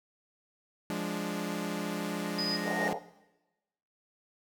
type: chord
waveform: sawtooth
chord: D diminished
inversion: first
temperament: equal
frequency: 174.61 / 207.7 / 293.7 Hz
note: F3 / Ab3 / D4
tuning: 0 / 0 / 0 cents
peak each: -33 / -32 / -33 dBFS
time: 0.9-2.93 s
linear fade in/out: 0 ms
type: tone with exponential growth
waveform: triangle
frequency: 1862 Hz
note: A#6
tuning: 2 cents flat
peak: -29 dBFS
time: 1.77-2.88 s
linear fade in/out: 0 ms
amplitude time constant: 240 ms
type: tone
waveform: sine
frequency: 4978 Hz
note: D#8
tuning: in tune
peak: -30 dBFS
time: 2.38-2.57 s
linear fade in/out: 10 ms
type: band-pass noise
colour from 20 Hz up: white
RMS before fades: -35 dBFS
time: 2.63-3 s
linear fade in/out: 50 ms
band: 410 to 880 Hz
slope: 96 dB/octave
effects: noise-tail reverb RT60 1.0 s tail -17 dB re dry